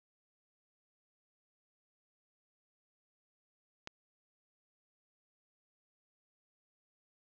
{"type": "click", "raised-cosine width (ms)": 0.2, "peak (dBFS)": -24, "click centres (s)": 3.874, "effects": ["low-pass 6000 Hz 12 dB/octave"]}